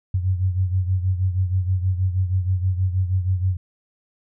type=beating tone pair; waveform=sine; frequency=91.7 / 98 Hz; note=F#2 / G2; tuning=-15 / 0 cents; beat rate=6.3 Hz; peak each=-19 / -25 dBFS; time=0.14-3.57 s; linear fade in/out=5 ms; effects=none